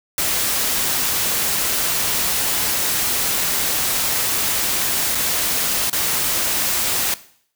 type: noise with dropouts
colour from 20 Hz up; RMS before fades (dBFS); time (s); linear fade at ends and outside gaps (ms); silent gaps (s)
white; -20; 0.18-7.14; 1; 5.149-5.153 / 5.898-5.929
effects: noise-tail reverb RT60 0.6 s tail -17 dB re dry

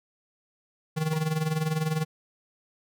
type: tone with tremolo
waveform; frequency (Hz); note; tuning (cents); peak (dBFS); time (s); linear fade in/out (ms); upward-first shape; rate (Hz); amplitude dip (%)
square; 157; D#3; +16; -23; 0.96-2.05; 20; sine; 20; 70
type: tone with exponential decay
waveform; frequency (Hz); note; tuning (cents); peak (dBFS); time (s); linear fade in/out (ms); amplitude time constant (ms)
30% pulse; 477.5; A#4; +42; -29; 1.13-1.28; 0; 31
effects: none

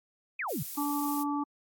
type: exponential sweep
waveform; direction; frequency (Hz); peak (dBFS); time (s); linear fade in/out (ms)
sine; down; 2637 to 116.54; -31; 0.39-0.63; 5
type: noise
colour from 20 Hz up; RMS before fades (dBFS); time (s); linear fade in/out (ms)
violet; -38; 0.48-1.24; 20
type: harmonic tone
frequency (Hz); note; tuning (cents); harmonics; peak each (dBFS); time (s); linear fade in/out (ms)
289.3; D4; -26; 1 / 3 / 4; -30 / -35 / -36; 0.77-1.44; 10
effects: AAC 64 kbps

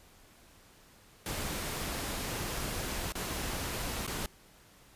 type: noise with dropouts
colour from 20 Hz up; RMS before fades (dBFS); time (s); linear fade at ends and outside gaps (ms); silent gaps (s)
pink; -36; 1.26-4.26; 1; 3.122-3.153 / 4.066-4.076
effects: pink hiss -59 dBFS RMS until 4.95 s + resampled to 32000 Hz

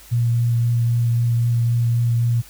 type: tone with vibrato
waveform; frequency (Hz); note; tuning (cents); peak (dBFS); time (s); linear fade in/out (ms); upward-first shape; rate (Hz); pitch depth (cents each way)
sine; 118.2; A#2; +24; -15; 0.11-2.42; 20; triangle; 3.8; 14
effects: added 52 Hz sine -48 dBFS peak until 2.49 s + white hiss -45 dBFS RMS until 2.49 s

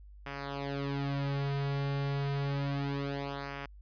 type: tone with flanger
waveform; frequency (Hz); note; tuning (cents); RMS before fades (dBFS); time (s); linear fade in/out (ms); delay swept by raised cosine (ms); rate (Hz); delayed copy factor
sawtooth; 140; C#3; +18; -34; 0.26-3.66; 5; 0.24 to 4.04; 0.3; -0.8
effects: added 50 Hz sine -49 dBFS peak until 3.81 s + resampled to 11025 Hz

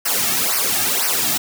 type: noise with flanger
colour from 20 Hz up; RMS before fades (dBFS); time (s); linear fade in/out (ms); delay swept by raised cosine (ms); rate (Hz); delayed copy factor
white; -19; 0.05-1.38; 10; 0.27 to 2.07; 2; -1
effects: none

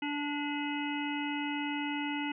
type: harmonic tone with a mistuned harmonic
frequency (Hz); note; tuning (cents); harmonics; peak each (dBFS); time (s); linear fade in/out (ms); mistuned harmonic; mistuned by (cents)
291.3; D4; -14; 1 / 3 / 5 / 7 / 9 / 10; -34 / -39 / -44 / -41 / -42 / -43; 0.02-2.32; 5; 9; -43
effects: none

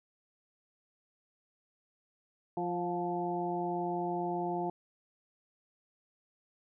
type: harmonic tone with a mistuned harmonic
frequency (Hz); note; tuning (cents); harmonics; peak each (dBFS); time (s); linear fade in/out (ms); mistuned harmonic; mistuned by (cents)
174.61; F3; 0; 1 / 2 / 3 / 4 / 5; -39 / -35 / -47 / -36 / -39; 2.57-4.7; 2; 4; +21
effects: none

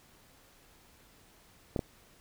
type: clicks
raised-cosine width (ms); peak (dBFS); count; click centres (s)
2; -17; 2; 1.762 / 1.792
effects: pink hiss -61 dBFS RMS until 2.2 s

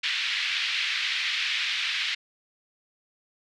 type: band-pass noise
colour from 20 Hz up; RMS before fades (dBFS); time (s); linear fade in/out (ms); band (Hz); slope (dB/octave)
pink; -28; 0.03-2.15; 10; 2000 to 4000; 24
effects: none

